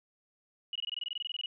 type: tone bursts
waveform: sine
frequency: 2911 Hz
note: F#7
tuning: 29 cents flat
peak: -33 dBFS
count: 16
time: 0.73-1.46 s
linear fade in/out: 2 ms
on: 25 ms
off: 22 ms
effects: none